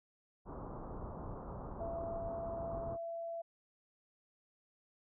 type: low-pass noise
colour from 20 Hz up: pink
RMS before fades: -45 dBFS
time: 0.45-2.98 s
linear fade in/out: 50 ms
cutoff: 1200 Hz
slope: 48 dB/octave
type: tone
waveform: sine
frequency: 671 Hz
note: E5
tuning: 31 cents sharp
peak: -39 dBFS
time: 1.8-3.42 s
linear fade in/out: 10 ms
effects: none